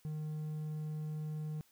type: tone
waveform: triangle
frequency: 153.6 Hz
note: D#3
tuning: 22 cents flat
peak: -35 dBFS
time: 0.05-1.61 s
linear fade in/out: 0 ms
effects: white hiss -69 dBFS RMS until 1.71 s